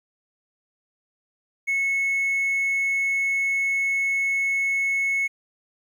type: tone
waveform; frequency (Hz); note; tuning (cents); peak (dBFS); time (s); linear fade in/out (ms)
triangle; 2195; C#7; -18; -18; 1.67-5.28; 20
effects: tanh soft clip ceiling -15 dBFS + 10-bit